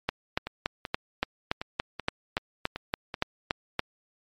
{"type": "two click trains", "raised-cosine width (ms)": 0.3, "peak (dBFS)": [-9, -17], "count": [14, 8], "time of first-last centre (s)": [[0.09, 3.794], [0.47, 3.142]], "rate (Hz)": [3.51, 2.62], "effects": ["MP3 64 kbps"]}